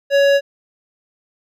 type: tone with hard clipping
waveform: triangle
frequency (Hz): 560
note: C#5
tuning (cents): +18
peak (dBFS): -12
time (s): 0.1-0.41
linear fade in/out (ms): 50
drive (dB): 18
effects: none